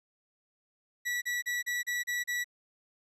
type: tone bursts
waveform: 40% pulse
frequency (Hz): 1946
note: B6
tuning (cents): -26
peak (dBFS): -29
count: 7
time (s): 1.05-2.444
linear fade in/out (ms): 20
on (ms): 170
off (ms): 34
effects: resampled to 32000 Hz